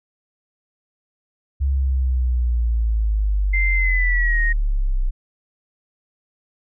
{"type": "linear sweep", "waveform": "sine", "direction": "down", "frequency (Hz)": [69.3, 30.7], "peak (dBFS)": -16, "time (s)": [1.6, 5.11], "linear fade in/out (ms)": 20}
{"type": "tone with pitch glide", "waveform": "sine", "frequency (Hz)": [2085, 1868.3], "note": ["C7", "A#6"], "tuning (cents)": [-7, 3], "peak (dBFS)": -19, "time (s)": [3.53, 4.53], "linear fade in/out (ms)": 10, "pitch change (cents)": -190, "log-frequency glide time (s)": [3.74, 4.41]}
{"effects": []}